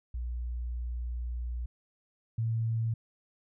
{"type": "tone pair in turn", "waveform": "sine", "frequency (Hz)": [60, 113.47], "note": ["B1", "A#2"], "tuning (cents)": [-49, -46], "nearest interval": "major seventh", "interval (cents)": 1103, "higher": "second", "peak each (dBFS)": [-32, -27], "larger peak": "second", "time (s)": [[0.14, 1.66], [2.38, 2.94]], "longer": "first", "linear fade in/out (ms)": 5, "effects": []}